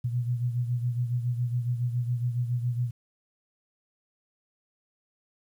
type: beating tone pair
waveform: sine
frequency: 120.6 / 127.8 Hz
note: B2 / C3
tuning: -41 / -40 cents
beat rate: 7.2 Hz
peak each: -26 / -33 dBFS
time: 0.04-2.91 s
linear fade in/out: 10 ms
effects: 10-bit